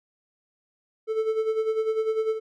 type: tone with tremolo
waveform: triangle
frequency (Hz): 440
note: A4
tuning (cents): 0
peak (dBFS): -18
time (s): 1.07-2.4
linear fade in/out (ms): 50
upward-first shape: sine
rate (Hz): 10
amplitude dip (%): 65
effects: none